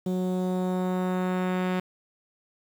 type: tone with low-pass filter sweep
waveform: sawtooth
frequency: 183.4 Hz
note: F#3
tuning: 15 cents flat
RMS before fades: -27 dBFS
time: 0.06-1.8 s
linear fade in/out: 5 ms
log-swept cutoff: 450 to 2700 Hz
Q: 0.93
effects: 8-bit